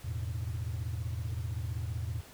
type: chord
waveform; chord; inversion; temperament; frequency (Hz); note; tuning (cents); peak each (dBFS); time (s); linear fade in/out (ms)
sine; E suspended fourth; none; equal with one note detuned; 82.41 / 107.92 / 123.47; E2 / A2 / B2; 0 / -33 / 0; -35 / -35 / -38; 0.04-2.21; 10
effects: tanh soft clip ceiling -28 dBFS + pink hiss -53 dBFS RMS until 2.33 s